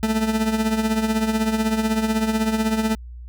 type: tone with tremolo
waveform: 40% pulse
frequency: 220 Hz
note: A3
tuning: in tune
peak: -15 dBFS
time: 0.03-2.95 s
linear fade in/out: 0 ms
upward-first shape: triangle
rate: 16 Hz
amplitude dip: 70%
effects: added 60 Hz sine -34 dBFS peak until 3.28 s